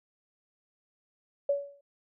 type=tone with exponential decay; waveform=sine; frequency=566 Hz; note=C#5; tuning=36 cents sharp; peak=-21 dBFS; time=1.49-1.81 s; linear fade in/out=5 ms; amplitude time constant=68 ms; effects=none